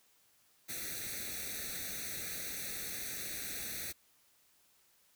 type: noise with comb filter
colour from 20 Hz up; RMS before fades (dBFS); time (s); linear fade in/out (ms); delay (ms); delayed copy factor
white; -41; 0.68-3.93; 20; 0.49; +1
effects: white hiss -69 dBFS RMS until 5.15 s